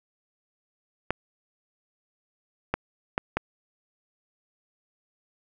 clicks, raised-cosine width 0.5 ms, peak -9 dBFS, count 4, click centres 1.106 / 2.74 / 3.179 / 3.37 s, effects none

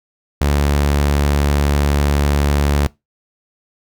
sawtooth tone, 72 Hz, D2, 34 cents flat, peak -9 dBFS, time 0.41-2.87 s, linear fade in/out 0 ms, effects noise-tail reverb RT60 0.2 s tail -22 dB re dry

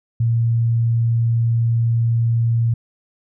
sine tone, 116 Hz, A#2, 8 cents flat, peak -14 dBFS, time 0.2-2.74 s, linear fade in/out 5 ms, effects none

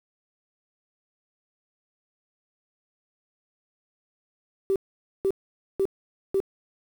sine tone bursts, 388.3 Hz, G4, 16 cents flat, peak -19 dBFS, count 4, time 4.7-6.402 s, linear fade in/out 0 ms, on 58 ms, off 490 ms, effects tanh soft clip ceiling -15 dBFS + 8-bit

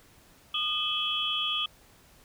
sine tone cluster, 1224 / 2600 / 3060 / 3331 Hz, D#6 / E7 / G7 / G#7, -29 / -24 / -42 / +4 cents, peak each -35 / -37 / -31 / -30 dBFS, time 0.54-1.66 s, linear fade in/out 5 ms, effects pink hiss -58 dBFS RMS until 2.24 s

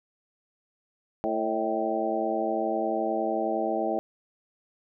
harmonic tone with a mistuned harmonic, 111.2 Hz, A2, 19 cents sharp, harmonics 2 / 3 / 4 / 5 / 6 / 7, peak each -35 / -31 / -34 / -33 / -30 / -31 dBFS, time 1.24-3.99 s, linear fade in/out 0 ms, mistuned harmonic 6, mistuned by -60 cents, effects none

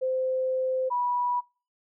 sine tone pair in turn, 518 / 977.9 Hz, C5 / B5, -17 / -17 cents, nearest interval major seventh, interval 1100 cents, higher second, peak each -24 dBFS, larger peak neither, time 0.01-0.9 / 0.9-1.41 s, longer first, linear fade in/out 20 ms, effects noise-tail reverb RT60 0.4 s tail -26 dB re dry

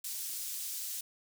pink high-pass noise, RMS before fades -39 dBFS, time 0.04-1.01 s, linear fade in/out 5 ms, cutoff 6500 Hz, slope 12 dB/octave, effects none

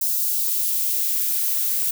violet noise with high-pass filter sweep, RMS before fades -22 dBFS, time 0.01-1.91 s, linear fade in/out 5 ms, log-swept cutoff 4800 to 1000 Hz, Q 0.94, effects none

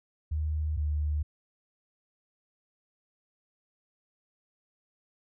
sine tone pair in turn, 76.8 / 74.96 Hz, D#2 / D2, -22 / +36 cents, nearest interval unison, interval 42 cents, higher first, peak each -27 / -26 dBFS, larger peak second, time 0.31-0.77 / 0.77-1.23 s, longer neither, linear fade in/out 10 ms, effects none

